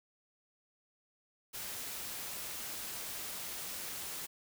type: noise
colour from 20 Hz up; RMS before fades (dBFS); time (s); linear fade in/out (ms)
white; -42; 1.53-4.27; 20
effects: none